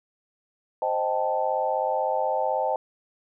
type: chord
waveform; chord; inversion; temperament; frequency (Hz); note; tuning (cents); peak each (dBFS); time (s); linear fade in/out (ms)
sine; A half-diminished seventh; first; equal; 523.3 / 622.3 / 784 / 880; C5 / Eb5 / G5 / A5; 0 / 0 / 0 / 0; -28; 0.82-2.76; 2
effects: none